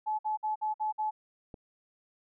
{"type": "tone bursts", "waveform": "sine", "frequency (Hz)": 859, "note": "A5", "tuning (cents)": -42, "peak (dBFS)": -28, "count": 6, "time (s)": [0.06, 1.11], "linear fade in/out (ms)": 20, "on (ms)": 130, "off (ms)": 54}
{"type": "click", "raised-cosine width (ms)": 2, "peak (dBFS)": -31, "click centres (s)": 1.542}
{"effects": []}